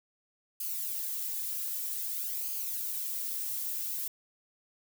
violet noise with flanger, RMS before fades -35 dBFS, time 0.6-4.08 s, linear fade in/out 5 ms, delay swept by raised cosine 0.53 to 2.73 ms, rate 0.52 Hz, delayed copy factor -0.6, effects none

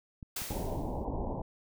clicks, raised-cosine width 5 ms, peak -31 dBFS, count 2, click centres 0.228 / 0.419 s
white noise with exponential decay, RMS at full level -35 dBFS, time 0.36-1.05 s, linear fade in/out 5 ms, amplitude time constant 150 ms
pink low-pass noise, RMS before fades -35 dBFS, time 0.5-1.42 s, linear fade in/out 5 ms, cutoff 980 Hz, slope 96 dB/octave
effects none

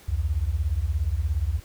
sine beating tone pair, 66.5 / 83.5 Hz, C2 / E2, +29 / +23 cents, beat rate 17 Hz, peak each -25 dBFS, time 0.08-1.6 s, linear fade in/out 10 ms, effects pink hiss -51 dBFS RMS until 1.64 s

